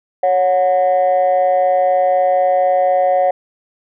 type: tone pair together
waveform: sine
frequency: 554.4 / 730.4 Hz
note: C#5 / F#5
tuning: 0 / -23 cents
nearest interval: perfect fourth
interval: 477 cents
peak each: -12 dBFS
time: 0.23-3.31 s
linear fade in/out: 5 ms
effects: tanh soft clip ceiling -7 dBFS